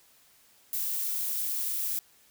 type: noise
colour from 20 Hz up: violet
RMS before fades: -31 dBFS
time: 0.73-1.99 s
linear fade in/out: 0 ms
effects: white hiss -61 dBFS RMS until 2.3 s